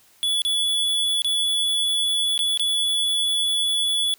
square tone with dropouts, 3419 Hz, G#7, 50 cents sharp, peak -20 dBFS, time 0.23-4.14 s, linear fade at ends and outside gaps 0 ms, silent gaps 0.419-0.45 / 1.22-1.246 / 2.378-2.391 / 2.575-2.596 s, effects white hiss -56 dBFS RMS until 4.18 s

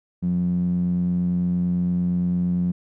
sawtooth tone with band-pass filter, 88.8 Hz, F2, 29 cents sharp, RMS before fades -22 dBFS, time 0.22-2.72 s, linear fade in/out 10 ms, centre 180 Hz, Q 7.4, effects none

